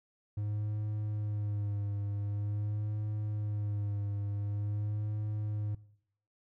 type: tone with vibrato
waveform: triangle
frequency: 103.83 Hz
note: G#2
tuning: in tune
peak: -30 dBFS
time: 0.37-5.75 s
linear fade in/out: 5 ms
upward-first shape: sine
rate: 0.46 Hz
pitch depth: 37 cents each way
effects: noise-tail reverb RT60 0.7 s tail -20 dB re dry